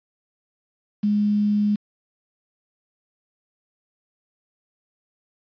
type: tone with quantisation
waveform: sine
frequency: 207.7 Hz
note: G#3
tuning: in tune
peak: -17 dBFS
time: 1.03-1.76 s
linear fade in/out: 10 ms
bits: 7
effects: resampled to 11025 Hz